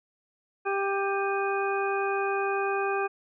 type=harmonic tone with a mistuned harmonic; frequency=394.4 Hz; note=G4; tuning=11 cents sharp; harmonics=1 / 2 / 3 / 4 / 6; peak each=-28 / -31 / -33 / -34 / -36 dBFS; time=0.65-3.08 s; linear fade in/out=20 ms; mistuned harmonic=6; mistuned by=+79 cents; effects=none